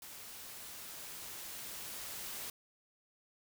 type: noise with level ramp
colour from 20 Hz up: white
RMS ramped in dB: -50 to -43 dBFS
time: 0.02-2.5 s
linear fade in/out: 2 ms
effects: none